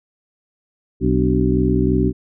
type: harmonic tone with a mistuned harmonic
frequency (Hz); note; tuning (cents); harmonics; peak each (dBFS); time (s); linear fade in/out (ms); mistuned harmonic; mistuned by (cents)
63.1; B1; +38; 1 / 2 / 3 / 4 / 5 / 6; -21 / -21 / -21 / -21 / -21 / -21; 1-2.13; 50; 5; -98
effects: none